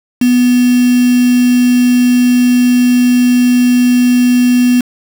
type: tone with quantisation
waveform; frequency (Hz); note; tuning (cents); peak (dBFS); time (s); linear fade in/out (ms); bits
sine; 246.9; B3; 0; -6; 0.21-4.81; 5; 3
effects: none